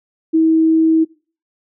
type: tone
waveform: sine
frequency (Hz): 321.6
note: E4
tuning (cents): -43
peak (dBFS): -9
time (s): 0.33-1.05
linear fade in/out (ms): 20
effects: noise-tail reverb RT60 0.4 s tail -23 dB re dry